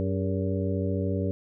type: harmonic tone with a mistuned harmonic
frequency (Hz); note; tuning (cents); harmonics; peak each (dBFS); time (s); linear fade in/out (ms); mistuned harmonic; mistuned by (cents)
95; F#2; +46; 1 / 2 / 3 / 4 / 5 / 6; -28 / -31 / -33 / -34 / -35 / -36; 0-1.31; 0; 4; +97
effects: none